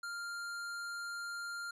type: tone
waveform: square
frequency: 1396.9 Hz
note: F6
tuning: in tune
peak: -40 dBFS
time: 0.03-1.71 s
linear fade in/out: 5 ms
effects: low-pass 10000 Hz 12 dB/octave